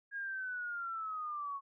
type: linear sweep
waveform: sine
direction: down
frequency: 1642 to 1097 Hz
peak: -37 dBFS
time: 0.11-1.61 s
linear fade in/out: 50 ms
effects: none